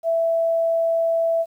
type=tone; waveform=sine; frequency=662 Hz; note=E5; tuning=7 cents sharp; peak=-17 dBFS; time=0.03-1.46 s; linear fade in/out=50 ms; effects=9-bit